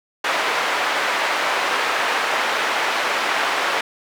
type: band-pass noise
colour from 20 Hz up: white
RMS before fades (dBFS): -21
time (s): 0.24-3.81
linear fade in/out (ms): 5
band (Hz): 540 to 1900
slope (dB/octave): 12
effects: none